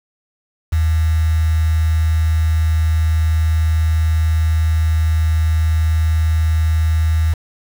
sine tone with quantisation, 79.8 Hz, D#2, 44 cents sharp, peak -12 dBFS, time 0.72-7.34 s, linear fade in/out 10 ms, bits 5, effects none

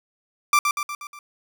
30% pulse tone with echo, 1177 Hz, D6, 3 cents sharp, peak -11 dBFS, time 0.53-0.59 s, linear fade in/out 2 ms, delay 120 ms, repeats 5, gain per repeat -5 dB, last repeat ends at 1.19 s, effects none

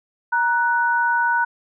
sine tone pair together, 941 / 1484.1 Hz, A#5 / F#6, +16 / +5 cents, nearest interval minor sixth, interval 789 cents, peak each -19 dBFS, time 0.32-1.45 s, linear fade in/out 10 ms, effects none

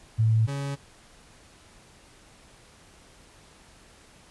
sine / 40% pulse tone pair in turn, 111.1 / 139.98 Hz, A2 / C#3, +17 / +17 cents, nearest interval major third, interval 400 cents, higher second, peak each -18 / -28 dBFS, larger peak first, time 0.18-0.47 / 0.47-0.76 s, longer neither, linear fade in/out 20 ms, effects pink hiss -54 dBFS RMS until 4.3 s + resampled to 24000 Hz

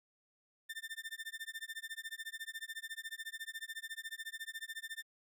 30% pulse tone with tremolo, 1793 Hz, A6, 32 cents sharp, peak -37 dBFS, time 0.69-5.03 s, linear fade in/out 10 ms, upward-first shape sine, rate 14 Hz, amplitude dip 100%, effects none

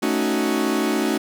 40% pulse chord, D# half-diminished seventh, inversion second, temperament equal, 220 / 277.2 / 311.1 / 370 Hz, A3 / C#4 / D#4 / F#4, 0 / 0 / 0 / 0 cents, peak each -24 dBFS, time 0.02-1.18 s, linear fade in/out 10 ms, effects none

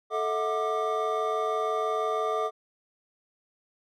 triangle tone cluster, 438.4 / 642 / 728 / 1187 Hz, A4 / E5 / F#5 / D6, -6 / -46 / -28 / +18 cents, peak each -28 / -30 / -32 / -28 dBFS, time 0.1-2.51 s, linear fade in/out 50 ms, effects none

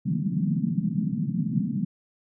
pink band-pass noise, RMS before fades -26 dBFS, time 0.05-1.85 s, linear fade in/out 10 ms, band 150 to 230 Hz, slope 48 dB/octave, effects none

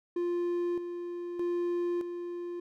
triangle tone with tremolo, 349.2 Hz, F4, in tune, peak -26 dBFS, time 0.16-2.6 s, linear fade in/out 5 ms, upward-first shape square, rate 0.81 Hz, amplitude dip 55%, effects none

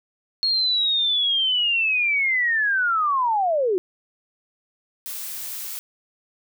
sine linear sweep, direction down, 4309 to 346.7 Hz, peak -18 dBFS, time 0.43-3.78 s, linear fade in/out 0 ms
blue noise, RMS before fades -32 dBFS, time 5.06-5.79 s, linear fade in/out 0 ms
effects none

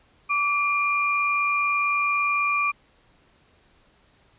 sine tone pair together, 1159 / 2397 Hz, D6 / D7, -23 / +35 cents, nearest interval octave + minor second, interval 1258 cents, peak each -23 dBFS, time 0.29-2.72 s, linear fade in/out 20 ms, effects pink hiss -60 dBFS RMS until 4.38 s + resampled to 8000 Hz

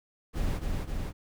brown noise with echo, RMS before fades -29 dBFS, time 0.33-0.61 s, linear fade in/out 50 ms, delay 260 ms, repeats 2, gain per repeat -2 dB, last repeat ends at 1.13 s, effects none

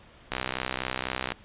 click train, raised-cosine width 0.3 ms, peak -12 dBFS, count 65, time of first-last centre 0.32-1.32 s, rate 64 Hz, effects pink hiss -53 dBFS RMS until 1.44 s + resampled to 8000 Hz

